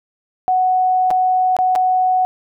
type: tone with dropouts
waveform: sine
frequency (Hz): 741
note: F#5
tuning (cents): +2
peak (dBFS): -12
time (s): 0.48-2.25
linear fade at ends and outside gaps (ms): 0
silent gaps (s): 1.105-1.111 / 1.566-1.588 / 1.753-1.759
effects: none

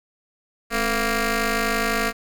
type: ring-modulated tone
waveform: 10% pulse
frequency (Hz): 236.5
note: A#3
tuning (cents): +25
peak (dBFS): -9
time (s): 0.7-2.13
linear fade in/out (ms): 50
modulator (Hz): 920
effects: none

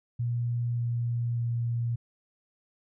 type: tone with pitch steps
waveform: sine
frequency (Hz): 119.5 / 118.74 / 117.99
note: A#2 / A#2 / A#2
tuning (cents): +43 / +32 / +21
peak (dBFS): -26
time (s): 0.19-1.96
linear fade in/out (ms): 10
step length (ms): 590
effects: none

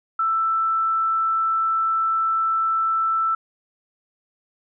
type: tone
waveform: sine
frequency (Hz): 1326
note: E6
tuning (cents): +10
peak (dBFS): -18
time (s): 0.19-3.35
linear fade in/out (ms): 5
effects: none

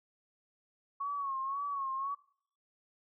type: tone with vibrato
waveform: sine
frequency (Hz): 1104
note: C#6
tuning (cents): -7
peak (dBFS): -33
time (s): 1-2.15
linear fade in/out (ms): 10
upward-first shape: sine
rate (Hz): 1.9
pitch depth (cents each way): 67
effects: noise-tail reverb RT60 0.6 s tail -23 dB re dry

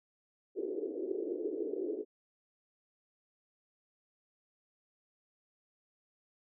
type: band-pass noise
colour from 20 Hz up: white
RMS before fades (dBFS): -37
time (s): 0.55-2.05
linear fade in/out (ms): 50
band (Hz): 330 to 430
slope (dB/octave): 48
effects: none

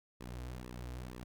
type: tone with flanger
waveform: sawtooth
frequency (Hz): 61.74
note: B1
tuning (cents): 0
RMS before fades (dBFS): -45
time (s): 0.2-1.24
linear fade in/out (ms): 10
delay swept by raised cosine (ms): 1.3 to 5.4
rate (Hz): 2.1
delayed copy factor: -0.8
effects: none

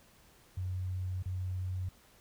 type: tone with dropouts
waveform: sine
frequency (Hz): 92.2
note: F#2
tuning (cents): -6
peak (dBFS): -33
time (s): 0.57-1.89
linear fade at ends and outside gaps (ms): 5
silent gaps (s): 1.226-1.257
effects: pink hiss -62 dBFS RMS until 2.2 s

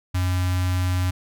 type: tone with notch filter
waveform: square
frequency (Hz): 91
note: F#2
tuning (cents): -28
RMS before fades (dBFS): -22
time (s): 0.14-1.11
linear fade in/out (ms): 10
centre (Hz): 450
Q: 0.78
effects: none

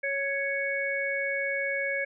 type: harmonic tone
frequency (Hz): 555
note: C#5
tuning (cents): +2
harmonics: 1 / 3 / 4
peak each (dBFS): -32 / -32 / -30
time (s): 0.03-2.05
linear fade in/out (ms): 10
effects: none

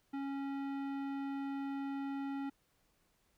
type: tone with tanh clipping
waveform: sine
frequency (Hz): 276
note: C#4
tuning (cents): -7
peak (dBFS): -39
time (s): 0.13-2.5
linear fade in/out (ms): 10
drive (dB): 16
effects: pink hiss -75 dBFS RMS until 3.37 s

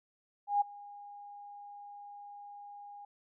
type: tone with ADSR envelope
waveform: sine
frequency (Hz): 816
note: G#5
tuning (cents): -31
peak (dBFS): -23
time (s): 0.47-3.05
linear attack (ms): 140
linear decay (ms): 13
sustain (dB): -23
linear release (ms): 4
effects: none

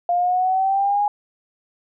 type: exponential sweep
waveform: sine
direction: up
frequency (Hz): 697 to 830.6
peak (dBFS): -16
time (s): 0.09-1.08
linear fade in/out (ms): 2
effects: none

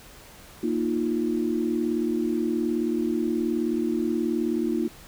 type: chord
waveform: sine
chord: Bb suspended fourth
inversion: none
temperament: just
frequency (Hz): 233.1 / 310.8 / 349.6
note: Bb3 / Eb4 / F4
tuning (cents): 0 / -2 / +2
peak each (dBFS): -27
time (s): 0.63-4.88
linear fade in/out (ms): 5
effects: pink hiss -48 dBFS RMS until 5.07 s

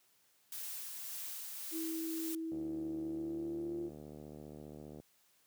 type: noise with tremolo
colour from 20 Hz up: blue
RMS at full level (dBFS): -43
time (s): 0.52-2.35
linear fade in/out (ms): 2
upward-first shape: sine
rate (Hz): 1.8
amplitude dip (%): 25
type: tone with pitch glide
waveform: sine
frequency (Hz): 324.5 to 343.8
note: E4 to F4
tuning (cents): -27 to -27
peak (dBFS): -37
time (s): 1.71-3.91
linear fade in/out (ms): 50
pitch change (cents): +100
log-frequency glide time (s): 3.01-3.8
type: click train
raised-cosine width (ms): 2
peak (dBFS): -36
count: 187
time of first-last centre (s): 2.52-5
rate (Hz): 75
effects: white hiss -71 dBFS RMS until 5.46 s + high-pass 100 Hz 12 dB/octave

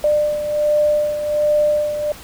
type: beating tone pair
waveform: sine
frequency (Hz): 597 / 598.3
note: D5 / D5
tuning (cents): +28 / +32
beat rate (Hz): 1.3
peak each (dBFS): -15 / -22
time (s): 0.04-2.12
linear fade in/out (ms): 2
effects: pink hiss -38 dBFS RMS until 2.23 s

